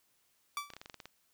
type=tone with exponential decay; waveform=sawtooth; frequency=1157 Hz; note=D6; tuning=26 cents flat; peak=-28 dBFS; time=0.57-0.75 s; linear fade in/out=1 ms; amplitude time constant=39 ms
type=clicks; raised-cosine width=0.2 ms; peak=-29 dBFS; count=9; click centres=0.703 / 0.736 / 0.766 / 0.815 / 0.859 / 0.898 / 0.943 / 1.002 / 1.056 s
effects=white hiss -73 dBFS RMS until 1.33 s